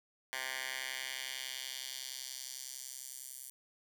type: tone with high-pass filter sweep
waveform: 10% pulse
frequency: 130.81 Hz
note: C3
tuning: in tune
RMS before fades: -43 dBFS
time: 0.33-3.5 s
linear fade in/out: 0 ms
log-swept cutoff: 1500 to 9200 Hz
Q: 1.3
effects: none